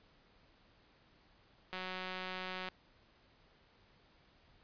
click train, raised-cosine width 0.3 ms, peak -26 dBFS, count 178, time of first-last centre 1.73-2.687 s, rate 185 Hz, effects pink hiss -67 dBFS RMS until 4.63 s + resampled to 11025 Hz

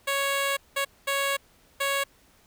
10% pulse tone bursts at uneven times, 554.4 Hz, C#5, in tune, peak -16 dBFS, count 4, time 0.07-0.57 / 0.76-0.85 / 1.07-1.37 / 1.8-2.04 s, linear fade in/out 10 ms, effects pink hiss -60 dBFS RMS until 2.46 s

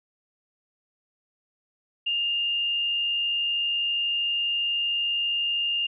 sine tone with frequency modulation, 2814 Hz, F7, 12 cents sharp, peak -23 dBFS, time 2.06-5.87 s, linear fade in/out 10 ms, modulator 72.5 Hz, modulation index 0.49, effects none

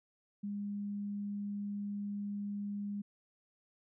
sine tone, 203.5 Hz, G#3, 35 cents flat, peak -36 dBFS, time 0.43-3.02 s, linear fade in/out 10 ms, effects none

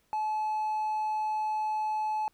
triangle tone, 860 Hz, A5, 40 cents flat, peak -25 dBFS, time 0.13-2.28 s, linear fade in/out 0 ms, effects tanh soft clip ceiling -22 dBFS + pink hiss -70 dBFS RMS until 2.33 s

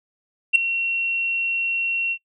sine tone with ADSR envelope, 2730 Hz, F7, 40 cents flat, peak -6 dBFS, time 0.53-2.18 s, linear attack 26 ms, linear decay 4 ms, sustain -14 dB, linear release 64 ms, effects noise-tail reverb RT60 0.1 s tail -22 dB re dry + tanh soft clip ceiling -6 dBFS

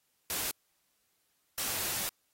white noise bursts at uneven times, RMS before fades -34 dBFS, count 2, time 0.3-0.51 / 1.58-2.09 s, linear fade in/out 0 ms, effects white hiss -75 dBFS RMS until 2.33 s + AAC 48 kbps

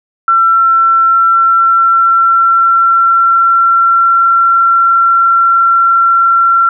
sine tone with pitch glide, 1349 to 1361.5 Hz, E6 to F6, +40 to -44 cents, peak -5 dBFS, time 0.28-6.69 s, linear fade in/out 2 ms, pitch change +16 cents, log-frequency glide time 0.59-4.25 s, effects none

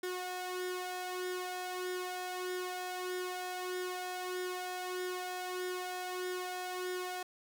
sawtooth tone with flanger, 364.4 Hz, F#4, 26 cents flat, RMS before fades -39 dBFS, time 0.03-7.23 s, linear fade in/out 5 ms, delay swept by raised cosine 0.56 to 1.56 ms, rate 1.6 Hz, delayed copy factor +0.6, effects 12-bit

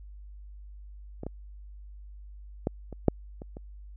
clicks, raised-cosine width 2 ms, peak -23 / -21 / -13 / -27 / -6 / -27 / -28 dBFS, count 7, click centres 1.234 / 1.266 / 2.671 / 2.927 / 3.083 / 3.419 / 3.569 s, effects added 50 Hz sine -43 dBFS peak until 3.96 s

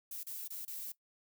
violet noise with dropouts, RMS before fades -43 dBFS, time 0.11-0.92 s, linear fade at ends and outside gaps 5 ms, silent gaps 0.233-0.267 / 0.478-0.503 / 0.65-0.677 s, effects noise-tail reverb RT60 0.1 s tail -18 dB re dry

